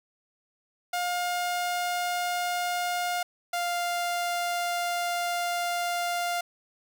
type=tone pair in turn; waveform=sawtooth; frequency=710 / 699.4 Hz; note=F5 / F5; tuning=+28 / +2 cents; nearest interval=unison; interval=26 cents; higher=first; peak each=-23 dBFS; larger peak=neither; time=0.93-3.23 / 3.53-6.41 s; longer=second; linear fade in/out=5 ms; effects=none